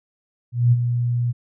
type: tone with ADSR envelope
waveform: sine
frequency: 120.7 Hz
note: B2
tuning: 39 cents flat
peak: -10 dBFS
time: 0.52-1.33 s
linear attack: 200 ms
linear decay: 37 ms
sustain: -8 dB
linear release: 27 ms
effects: none